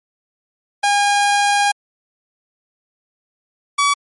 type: tone pair in turn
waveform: sawtooth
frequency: 813 / 1139.6 Hz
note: G#5 / C#6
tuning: -37 / +48 cents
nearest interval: tritone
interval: 585 cents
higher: second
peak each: -9 dBFS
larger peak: neither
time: 0.83-1.72 / 3.78-3.94 s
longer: first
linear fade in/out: 10 ms
effects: MP3 48 kbps